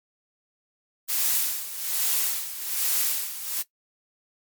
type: noise with tremolo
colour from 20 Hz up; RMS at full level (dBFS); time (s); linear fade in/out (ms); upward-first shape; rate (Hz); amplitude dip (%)
blue; -23; 1.08-3.63; 20; sine; 1.2; 75
effects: noise-tail reverb RT60 0.1 s tail -17 dB re dry + MP3 96 kbps